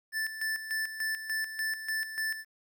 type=tone with tremolo; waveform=square; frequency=1760 Hz; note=A6; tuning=in tune; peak=-30 dBFS; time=0.12-2.45 s; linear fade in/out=50 ms; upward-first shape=square; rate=3.4 Hz; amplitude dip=65%; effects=11-bit